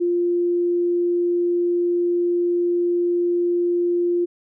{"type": "tone", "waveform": "sine", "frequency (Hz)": 349.2, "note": "F4", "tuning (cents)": 0, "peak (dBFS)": -17, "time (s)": [0, 4.26], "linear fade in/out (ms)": 20, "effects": []}